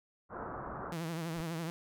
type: low-pass noise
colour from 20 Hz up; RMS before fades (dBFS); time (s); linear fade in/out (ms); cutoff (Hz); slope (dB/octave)
white; -42; 0.29-0.95; 50; 1400; 48
type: tone with vibrato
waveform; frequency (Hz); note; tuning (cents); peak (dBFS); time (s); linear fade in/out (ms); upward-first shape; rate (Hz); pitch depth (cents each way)
sawtooth; 164.81; E3; 0; -32; 0.92-1.7; 0; triangle; 12; 94
type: noise with exponential growth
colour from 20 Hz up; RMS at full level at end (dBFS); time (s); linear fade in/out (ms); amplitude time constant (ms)
brown; -42; 1.29-1.41; 5; 25
effects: none